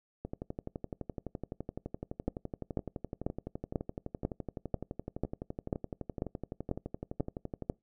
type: two click trains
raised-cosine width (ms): 2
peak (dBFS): -24 / -17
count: 88 / 12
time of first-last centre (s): 0.25-7.623 / 2.28-7.699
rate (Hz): 11.8 / 2.03
effects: noise-tail reverb RT60 0.2 s tail -24 dB re dry